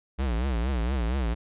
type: tone with vibrato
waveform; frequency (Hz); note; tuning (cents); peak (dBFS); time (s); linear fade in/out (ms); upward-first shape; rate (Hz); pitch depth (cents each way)
square; 61.74; B1; 0; -25; 0.18-1.35; 20; triangle; 4.3; 230
effects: resampled to 8000 Hz